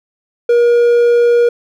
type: tone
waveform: triangle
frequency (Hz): 476.1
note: A#4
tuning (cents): +37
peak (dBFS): -5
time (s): 0.49-1.49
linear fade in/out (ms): 5
effects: none